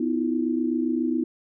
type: tone cluster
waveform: sine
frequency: 250.3 / 318.7 / 346.3 Hz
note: B3 / D#4 / F4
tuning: +23 / +42 / -15 cents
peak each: -25 / -25 / -30 dBFS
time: 0-1.24 s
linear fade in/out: 5 ms
effects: none